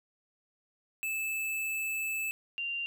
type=tone pair in turn; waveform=square / sine; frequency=2623 / 2779 Hz; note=E7 / F7; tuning=-9 / -9 cents; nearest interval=minor second; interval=100 cents; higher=second; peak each=-32 / -32 dBFS; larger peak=neither; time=1.03-2.31 / 2.58-2.86 s; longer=first; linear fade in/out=0 ms; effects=none